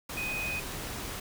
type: tone in noise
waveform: sine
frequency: 2500 Hz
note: D#7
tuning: 8 cents sharp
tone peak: -32 dBFS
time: 0.17-0.6 s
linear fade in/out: 5 ms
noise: pink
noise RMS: -38 dBFS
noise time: 0.09-1.2 s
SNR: +3 dB
effects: none

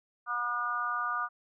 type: harmonic tone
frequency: 241.6 Hz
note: B3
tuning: 38 cents flat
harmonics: 3 / 4 / 5 / 6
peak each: -41 / -40 / -31 / -35 dBFS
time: 0.26-1.29 s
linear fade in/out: 50 ms
effects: none

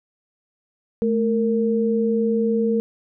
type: tone pair together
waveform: sine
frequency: 217.5 / 460.9 Hz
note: A3 / A#4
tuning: -20 / -20 cents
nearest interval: octave + minor second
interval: 1300 cents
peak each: -20 dBFS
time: 1.02-2.8 s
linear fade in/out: 0 ms
effects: none

